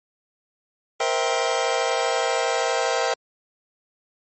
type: chord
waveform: sawtooth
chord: C dominant seventh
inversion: third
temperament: just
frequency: 470.9 / 523.3 / 654.1 / 784.9 Hz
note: Bb4 / C5 / E5 / G5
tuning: +18 / 0 / -14 / +2 cents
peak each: -22 dBFS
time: 1-3.14 s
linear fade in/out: 5 ms
effects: MP3 32 kbps